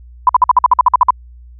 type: tone bursts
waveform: sine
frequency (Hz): 1000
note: B5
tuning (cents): +21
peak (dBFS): -3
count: 12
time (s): 0.27-1.106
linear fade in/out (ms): 2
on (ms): 22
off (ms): 52
effects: added 60 Hz sine -35 dBFS peak until 1.59 s